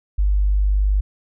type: tone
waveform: sine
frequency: 49.79 Hz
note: G1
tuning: 28 cents sharp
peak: -14 dBFS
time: 0.18-1.01 s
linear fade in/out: 10 ms
effects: none